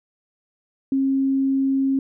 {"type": "tone", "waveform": "sine", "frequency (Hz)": 270, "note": "C#4", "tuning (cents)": -45, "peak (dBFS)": -17, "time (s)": [0.92, 1.99], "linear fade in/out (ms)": 2, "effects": []}